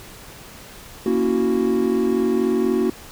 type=chord; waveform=triangle; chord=F# dominant seventh; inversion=first; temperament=equal; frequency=233.1 / 277.2 / 329.6 / 370 Hz; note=A#3 / C#4 / E4 / F#4; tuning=0 / 0 / 0 / 0 cents; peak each=-20 / -23 / -23 / -18 dBFS; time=1.06-2.9 s; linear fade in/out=2 ms; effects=pink hiss -41 dBFS RMS until 3.11 s